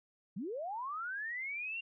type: linear sweep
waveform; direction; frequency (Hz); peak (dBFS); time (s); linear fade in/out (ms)
sine; up; 160.3 to 2794; -37; 0.36-1.81; 10
effects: none